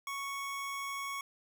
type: tone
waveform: 25% pulse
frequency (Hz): 1108.7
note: C#6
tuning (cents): 0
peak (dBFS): -33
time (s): 0.07-1.21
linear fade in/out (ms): 2
effects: none